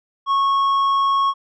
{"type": "tone with tanh clipping", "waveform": "triangle", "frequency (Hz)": 1100, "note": "C#6", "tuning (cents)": -14, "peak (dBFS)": -16, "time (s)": [0.26, 1.34], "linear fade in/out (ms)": 50, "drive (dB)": 10, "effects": []}